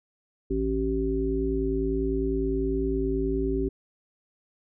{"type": "harmonic tone with a mistuned harmonic", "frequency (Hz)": 54.9, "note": "A1", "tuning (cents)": -3, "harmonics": [1, 3, 5, 7], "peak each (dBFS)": [-29, -36, -29, -27], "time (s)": [0.5, 3.69], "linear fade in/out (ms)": 10, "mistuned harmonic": 1, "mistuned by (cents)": -23, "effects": []}